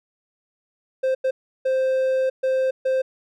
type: tone bursts at uneven times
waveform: triangle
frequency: 523.3 Hz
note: C5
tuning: in tune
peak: -16 dBFS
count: 5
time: 1.03-1.15 / 1.24-1.31 / 1.65-2.3 / 2.43-2.71 / 2.85-3.02 s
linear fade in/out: 10 ms
effects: none